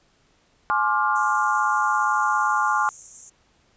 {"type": "chord", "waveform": "sine", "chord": "D half-diminished seventh", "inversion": "second", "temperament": "just", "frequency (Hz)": [845.8, 1057.2, 1174.7, 1409.6], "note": ["Ab5", "C6", "D6", "F6"], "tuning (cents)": [31, 18, 0, 16], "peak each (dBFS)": -24, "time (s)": [0.7, 2.89], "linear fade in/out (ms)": 0}
{"type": "high-pass noise", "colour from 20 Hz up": "white", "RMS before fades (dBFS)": -35, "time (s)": [1.15, 3.3], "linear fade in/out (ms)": 10, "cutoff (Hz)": 6100, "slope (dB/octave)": 96}
{"effects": ["pink hiss -62 dBFS RMS until 3.76 s", "resampled to 16000 Hz"]}